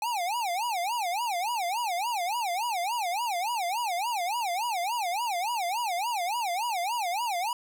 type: tone with vibrato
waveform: square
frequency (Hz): 819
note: G#5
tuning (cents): -24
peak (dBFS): -28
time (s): 0.02-7.53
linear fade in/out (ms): 2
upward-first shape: sine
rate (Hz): 3.5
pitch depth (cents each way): 300
effects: none